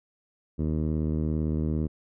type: tone with low-pass filter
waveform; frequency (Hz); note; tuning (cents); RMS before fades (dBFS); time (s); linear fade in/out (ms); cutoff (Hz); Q
10% pulse; 77.78; D#2; 0; -27; 0.58-1.88; 20; 290; 0.72
effects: none